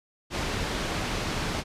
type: low-pass noise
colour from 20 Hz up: pink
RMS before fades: -30 dBFS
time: 0.3-1.64 s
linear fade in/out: 50 ms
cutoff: 5300 Hz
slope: 12 dB/octave
effects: resampled to 32000 Hz

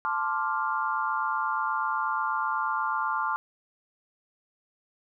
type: chord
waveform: sine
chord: D minor seventh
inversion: second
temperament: equal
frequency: 880 / 1046.5 / 1174.7 / 1396.9 Hz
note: A5 / C6 / D6 / F6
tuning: 0 / 0 / 0 / 0 cents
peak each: -31 dBFS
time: 0.05-3.36 s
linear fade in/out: 0 ms
effects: none

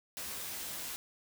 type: noise with comb filter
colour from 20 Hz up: white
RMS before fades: -41 dBFS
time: 0.17-0.96 s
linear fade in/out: 0 ms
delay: 14 ms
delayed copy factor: +0.65
effects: none

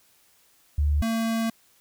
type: tone pair in turn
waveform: sine / square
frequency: 73.42 / 226.3 Hz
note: D2 / A3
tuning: 0 / +49 cents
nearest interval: octave + perfect fifth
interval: 1949 cents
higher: second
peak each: -19 / -24 dBFS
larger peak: first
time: 0.78-1.02 / 1.02-1.5 s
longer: second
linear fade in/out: 5 ms
effects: white hiss -61 dBFS RMS until 1.8 s

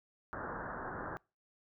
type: low-pass noise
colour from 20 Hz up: white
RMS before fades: -42 dBFS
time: 0.33-1.17 s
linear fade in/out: 0 ms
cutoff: 1700 Hz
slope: 96 dB/octave
effects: noise-tail reverb RT60 0.3 s tail -25 dB re dry

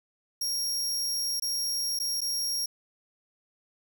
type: tone with dropouts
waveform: sawtooth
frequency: 5588 Hz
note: F8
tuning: in tune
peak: -25 dBFS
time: 0.41-2.66 s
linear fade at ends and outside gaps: 5 ms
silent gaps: 1.399-1.421 / 1.99-1.999 / 2.207-2.215 s
effects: 10-bit

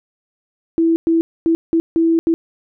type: tone bursts at uneven times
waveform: sine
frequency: 329.6 Hz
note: E4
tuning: in tune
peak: -11 dBFS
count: 6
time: 0.78-0.96 / 1.07-1.21 / 1.46-1.55 / 1.73-1.8 / 1.96-2.19 / 2.27-2.34 s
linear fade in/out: 0 ms
effects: none

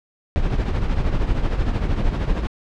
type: noise with tremolo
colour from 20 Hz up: brown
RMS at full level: -17 dBFS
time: 0.36-2.47 s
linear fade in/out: 0 ms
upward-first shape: triangle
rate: 13 Hz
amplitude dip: 65%
effects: low-pass 4000 Hz 12 dB/octave

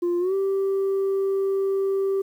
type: tone with pitch glide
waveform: sine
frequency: 349.2 to 389.7 Hz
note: F4 to G4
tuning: 0 to -10 cents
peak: -18 dBFS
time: 0.02-2.22 s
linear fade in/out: 10 ms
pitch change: +190 cents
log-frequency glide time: 0.19-0.34 s
effects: tanh soft clip ceiling -19 dBFS + 9-bit

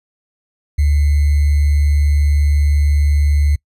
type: tone with sample-and-hold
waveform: sine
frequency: 72.8 Hz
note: D2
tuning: 15 cents flat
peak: -10 dBFS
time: 0.78-3.56 s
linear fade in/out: 10 ms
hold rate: 2100 Hz
effects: noise-tail reverb RT60 0.1 s tail -25 dB re dry + resampled to 32000 Hz

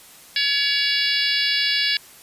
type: harmonic tone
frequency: 566 Hz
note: C#5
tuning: 36 cents sharp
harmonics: 3 / 4 / 5 / 6 / 7 / 8 / 9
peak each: -26 / -26 / -26 / -26 / -26 / -26 / -26 dBFS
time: 0.36-1.97 s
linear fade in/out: 2 ms
effects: white hiss -46 dBFS RMS until 2.22 s + resampled to 32000 Hz

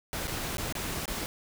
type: noise with dropouts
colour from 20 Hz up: pink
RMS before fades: -34 dBFS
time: 0.13-1.26 s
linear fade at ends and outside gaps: 0 ms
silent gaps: 0.272-0.279 / 0.57-0.582 / 0.725-0.752 / 1.056-1.079 s
effects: none

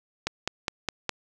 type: click train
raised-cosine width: 0.2 ms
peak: -9 dBFS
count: 5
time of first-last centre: 0.27-1.093 s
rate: 4.86 Hz
effects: none

